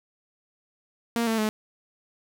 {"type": "tone with pitch steps", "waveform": "sawtooth", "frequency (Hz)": [233.1, 223.9, 215], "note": ["A#3", "A3", "A3"], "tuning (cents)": [0, 30, -40], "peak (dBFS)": -19, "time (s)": [1.16, 1.49], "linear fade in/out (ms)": 0, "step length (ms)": 110, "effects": []}